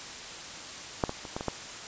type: clicks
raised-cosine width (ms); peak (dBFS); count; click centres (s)
1; -10 / -18 / -26 / -18 / -20 / -14; 6; 1.038 / 1.094 / 1.252 / 1.365 / 1.409 / 1.483
effects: white hiss -41 dBFS RMS until 1.87 s + resampled to 16000 Hz